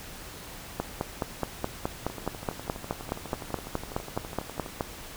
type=two click trains; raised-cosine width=1 ms; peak=-24 / -13 dBFS; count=32 / 20; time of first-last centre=2.1-4.662 / 0.8-4.808 s; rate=12.1 / 4.74 Hz; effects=pink hiss -43 dBFS RMS until 5.16 s